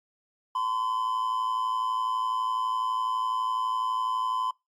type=tone with amplitude modulation; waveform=triangle; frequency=1020 Hz; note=C6; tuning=44 cents flat; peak=-21 dBFS; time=0.55-4.51 s; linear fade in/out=5 ms; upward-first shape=sine; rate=112 Hz; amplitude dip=60%; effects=noise-tail reverb RT60 0.2 s tail -24 dB re dry + Opus 48 kbps